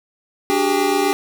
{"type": "tone cluster", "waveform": "square", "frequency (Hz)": [291.1, 380, 408.2, 800], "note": ["D4", "F#4", "G#4", "G5"], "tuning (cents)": [-15, 46, -30, 35], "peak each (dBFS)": [-23, -21, -22, -22], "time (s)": [0.5, 1.13], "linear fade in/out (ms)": 0, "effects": []}